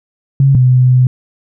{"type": "tone pair in turn", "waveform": "sine", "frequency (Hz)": [136.7, 126.88], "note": ["C#3", "B2"], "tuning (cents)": [-24, 47], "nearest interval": "minor second", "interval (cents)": 129, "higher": "first", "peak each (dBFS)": -5, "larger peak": "neither", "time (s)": [[0.4, 0.55], [0.55, 1.07]], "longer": "second", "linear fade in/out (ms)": 2, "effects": []}